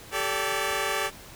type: chord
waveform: 10% pulse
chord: G suspended second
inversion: none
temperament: equal with one note detuned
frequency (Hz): 392 / 440 / 574.2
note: G4 / A4 / D5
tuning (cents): 0 / 0 / -39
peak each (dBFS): -22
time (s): 0.11-1.11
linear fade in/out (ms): 50
effects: pink hiss -46 dBFS RMS until 1.35 s